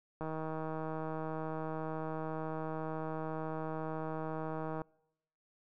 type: click train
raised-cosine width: 1 ms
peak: -26 dBFS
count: 729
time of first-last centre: 0.21-4.818 s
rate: 158 Hz
effects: noise-tail reverb RT60 0.8 s tail -26 dB re dry